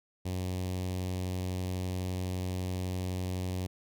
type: tone with notch filter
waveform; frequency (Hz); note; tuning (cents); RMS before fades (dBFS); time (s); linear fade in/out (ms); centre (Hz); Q
sawtooth; 91.9; F#2; -11; -34; 0.25-3.67; 10; 1400; 0.89
effects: none